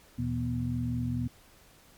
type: tone cluster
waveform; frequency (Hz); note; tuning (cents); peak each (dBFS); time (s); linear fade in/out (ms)
sine; 77.3 / 119.6 / 164 / 243.9; D#2 / A#2 / E3 / B3; -11 / +45 / -9 / -21; -38 / -31 / -40 / -32; 0.18-1.28; 10
effects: pink hiss -58 dBFS RMS until 1.97 s + MP3 96 kbps